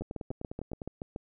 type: two click trains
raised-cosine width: 2 ms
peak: -24 / -23 dBFS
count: 9 / 9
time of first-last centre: 0.01-0.818 / 0.02-1.161 s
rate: 9.9 / 7.01 Hz
effects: none